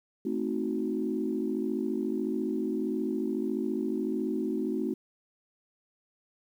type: chord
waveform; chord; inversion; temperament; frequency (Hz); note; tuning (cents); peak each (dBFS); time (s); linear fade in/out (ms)
sine; A diminished seventh; none; equal with one note detuned; 220 / 261.6 / 315.5 / 370; A3 / C4 / Eb4 / Gb4; 0 / 0 / +24 / 0; -33; 0.25-4.94; 5
effects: tanh soft clip ceiling -17 dBFS + 10-bit